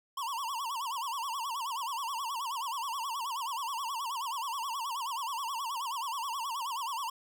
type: tone with vibrato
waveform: square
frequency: 1012 Hz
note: B5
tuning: 42 cents sharp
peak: -34 dBFS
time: 0.17-7.1 s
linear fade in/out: 5 ms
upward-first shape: sine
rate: 9.4 Hz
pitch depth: 210 cents each way
effects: none